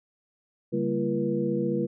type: tone cluster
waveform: sine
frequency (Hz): 142.5 / 196.5 / 231.5 / 341.4 / 480.5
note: C#3 / G3 / A#3 / F4 / B4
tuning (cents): +48 / +4 / -12 / -39 / -48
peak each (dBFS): -33 / -30 / -31 / -29 / -30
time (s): 0.72-1.87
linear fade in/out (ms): 20
effects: none